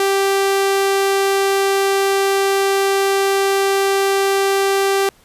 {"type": "tone", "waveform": "sawtooth", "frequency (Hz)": 392, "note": "G4", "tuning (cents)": 0, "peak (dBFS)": -10, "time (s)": [0, 5.09], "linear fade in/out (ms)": 2, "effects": ["pink hiss -52 dBFS RMS until 5.24 s", "resampled to 32000 Hz"]}